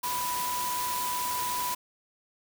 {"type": "tone in noise", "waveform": "sine", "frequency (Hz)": 987.8, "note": "B5", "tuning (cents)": 0, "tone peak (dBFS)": -30, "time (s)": [0.03, 1.75], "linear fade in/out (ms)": 10, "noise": "white", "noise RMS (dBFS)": -34, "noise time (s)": [0.03, 1.75], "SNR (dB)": 1, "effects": []}